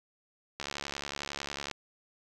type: click train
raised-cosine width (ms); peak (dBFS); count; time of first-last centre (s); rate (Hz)
0.2; -18; 80; 0.6-1.713; 71
effects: none